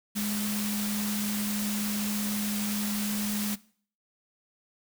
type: tone in noise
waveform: sine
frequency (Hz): 207.7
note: G#3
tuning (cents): 0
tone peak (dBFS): -29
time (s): 0.15-3.56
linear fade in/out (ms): 20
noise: white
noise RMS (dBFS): -34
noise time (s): 0.15-3.56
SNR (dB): +2
effects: noise-tail reverb RT60 0.5 s tail -20 dB re dry